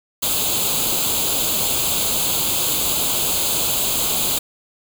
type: noise with comb filter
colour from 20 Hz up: white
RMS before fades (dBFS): -20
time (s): 0.22-4.39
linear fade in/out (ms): 10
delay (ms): 0.27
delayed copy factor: +0.8
effects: none